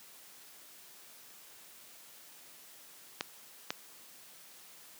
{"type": "clicks", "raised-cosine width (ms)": 0.2, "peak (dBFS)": -15, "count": 2, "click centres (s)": [3.209, 3.705], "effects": ["white hiss -55 dBFS RMS until 4.99 s", "high-pass 150 Hz 12 dB/octave"]}